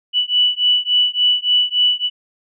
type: beating tone pair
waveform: sine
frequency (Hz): 2960 / 2963.5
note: F#7 / F#7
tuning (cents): 0 / +2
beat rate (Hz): 3.5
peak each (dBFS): -16 / -16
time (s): 0.13-2.1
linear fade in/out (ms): 50
effects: none